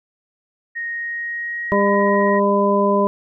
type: tone with pitch glide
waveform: sine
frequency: 1864.7 to 1890.7 Hz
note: A#6 to A#6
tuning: 0 to +24 cents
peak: -23 dBFS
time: 0.75-2.4 s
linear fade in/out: 20 ms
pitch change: +24 cents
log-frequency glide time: 0.87-1.68 s
type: harmonic tone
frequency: 201.1 Hz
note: G3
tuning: 44 cents sharp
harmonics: 1 / 2 / 3 / 5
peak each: -19 / -19 / -19 / -19 dBFS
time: 1.72-3.07 s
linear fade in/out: 0 ms
effects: none